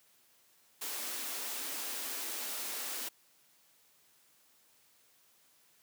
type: high-pass noise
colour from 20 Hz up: white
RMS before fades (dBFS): -39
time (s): 0.81-3.09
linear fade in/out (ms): 10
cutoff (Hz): 220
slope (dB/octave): 96
effects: white hiss -67 dBFS RMS until 5.82 s + high-pass 100 Hz 12 dB/octave